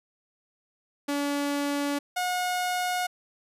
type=tone pair in turn; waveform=sawtooth; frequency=286 / 724 Hz; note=D4 / F#5; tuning=-46 / -38 cents; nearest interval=octave + major third; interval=1608 cents; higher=second; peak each=-22 dBFS; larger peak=neither; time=1.08-1.99 / 2.16-3.07 s; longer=neither; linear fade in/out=10 ms; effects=resampled to 32000 Hz